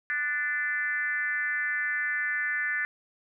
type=tone with frequency modulation; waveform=sine; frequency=1760 Hz; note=A6; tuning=in tune; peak=-26 dBFS; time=0.1-2.85 s; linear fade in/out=0 ms; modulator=282 Hz; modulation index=1; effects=none